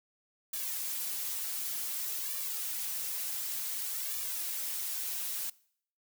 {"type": "noise with flanger", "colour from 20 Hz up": "blue", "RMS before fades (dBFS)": -36, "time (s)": [0.53, 5.5], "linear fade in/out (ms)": 5, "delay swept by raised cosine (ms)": [1.7, 6], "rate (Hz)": 0.55, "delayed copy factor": 0.9, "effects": ["noise-tail reverb RT60 0.6 s tail -22 dB re dry"]}